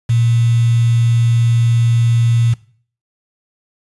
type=tone with quantisation; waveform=sine; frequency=117.1 Hz; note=A#2; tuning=8 cents sharp; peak=-10 dBFS; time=0.09-2.54 s; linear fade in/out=10 ms; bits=5; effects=noise-tail reverb RT60 0.5 s tail -20 dB re dry + resampled to 24000 Hz